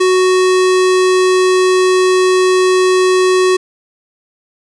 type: tone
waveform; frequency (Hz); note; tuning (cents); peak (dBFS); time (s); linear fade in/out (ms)
square; 370.3; F#4; +1; -9; 0-3.57; 10
effects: resampled to 22050 Hz + 7-bit